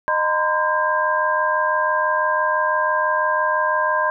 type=tone cluster; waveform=sine; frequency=615 / 938 / 1024 / 1599 Hz; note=D#5 / A#5 / C6 / G6; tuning=-20 / +11 / -38 / +34 cents; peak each=-23 / -25 / -20 / -22 dBFS; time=0.08-4.1 s; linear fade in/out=0 ms; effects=none